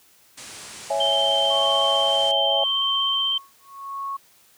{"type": "low-pass noise", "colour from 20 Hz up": "white", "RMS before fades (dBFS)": -40, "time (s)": [0.37, 2.32], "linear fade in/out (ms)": 10, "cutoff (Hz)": 9600, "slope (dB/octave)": 48}
{"type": "chord", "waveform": "sine", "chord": "C# minor", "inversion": "none", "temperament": "equal", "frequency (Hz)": [554.4, 659.3, 830.6], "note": ["C#5", "E5", "G#5"], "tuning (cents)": [0, 0, 0], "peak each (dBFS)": -25, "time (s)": [0.9, 2.64], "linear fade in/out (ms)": 5}
{"type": "tone with vibrato", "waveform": "sine", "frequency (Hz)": 3123, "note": "G7", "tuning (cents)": -7, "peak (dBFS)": -20, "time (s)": [1, 3.38], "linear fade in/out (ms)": 5, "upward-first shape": "triangle", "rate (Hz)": 16, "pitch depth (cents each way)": 14}
{"type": "tone with tremolo", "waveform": "sine", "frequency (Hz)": 1102, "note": "C#6", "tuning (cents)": -11, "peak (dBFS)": -26, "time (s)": [1.5, 4.17], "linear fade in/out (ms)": 10, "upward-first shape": "sine", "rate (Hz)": 0.85, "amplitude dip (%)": 100}
{"effects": ["white hiss -56 dBFS RMS until 4.57 s", "high-pass 60 Hz 12 dB/octave"]}